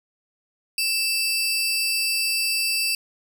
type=tone pair together; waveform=sawtooth; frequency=2645 / 4713 Hz; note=E7 / D8; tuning=+5 / +5 cents; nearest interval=minor seventh; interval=1000 cents; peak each=-21 dBFS; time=0.78-2.95 s; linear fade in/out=2 ms; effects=none